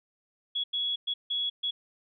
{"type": "tone bursts at uneven times", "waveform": "sine", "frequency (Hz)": 3359, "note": "G#7", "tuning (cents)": 19, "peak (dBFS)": -27, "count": 5, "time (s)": [[0.55, 0.64], [0.73, 0.96], [1.07, 1.14], [1.3, 1.5], [1.63, 1.71]], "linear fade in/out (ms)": 10, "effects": []}